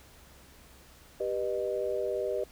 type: chord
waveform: sine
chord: G augmented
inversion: none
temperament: just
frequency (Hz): 392 / 490 / 612.5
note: G4 / B4 / D#5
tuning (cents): 0 / -14 / -27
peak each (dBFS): -33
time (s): 1.2-2.44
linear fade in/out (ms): 5
effects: added 66 Hz sine -58 dBFS peak until 2.51 s + pink hiss -56 dBFS RMS until 2.51 s